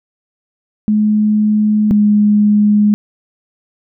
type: tone pair in turn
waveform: sine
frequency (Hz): 212.1 / 208.5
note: G#3 / G#3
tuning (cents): +37 / +7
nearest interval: unison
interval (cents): 30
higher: first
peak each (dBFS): -9 / -7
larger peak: second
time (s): 0.88-1.91 / 1.91-2.94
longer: neither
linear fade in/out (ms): 0
effects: none